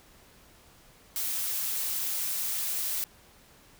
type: noise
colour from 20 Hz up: blue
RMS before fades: -31 dBFS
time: 1.16-3.04 s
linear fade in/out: 0 ms
effects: pink hiss -57 dBFS RMS until 3.79 s